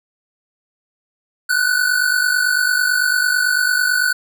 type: tone pair together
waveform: square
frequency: 1464 / 1513 Hz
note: F#6 / F#6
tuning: -19 / +38 cents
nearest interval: minor second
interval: 57 cents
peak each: -18 dBFS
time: 1.49-4.13 s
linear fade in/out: 10 ms
effects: none